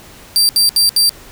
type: tone bursts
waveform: sawtooth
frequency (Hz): 4699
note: D8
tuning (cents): 0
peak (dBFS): -6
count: 4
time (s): 0.36-1.093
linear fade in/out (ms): 0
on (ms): 130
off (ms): 71
effects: pink hiss -39 dBFS RMS until 1.31 s